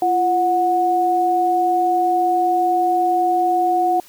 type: tone pair together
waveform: sine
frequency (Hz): 343.2 / 732.7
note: F4 / F#5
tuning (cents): -30 / -17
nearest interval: octave + minor second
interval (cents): 1313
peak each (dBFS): -21 / -15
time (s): 0.02-4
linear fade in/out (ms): 2
effects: white hiss -47 dBFS RMS until 4.08 s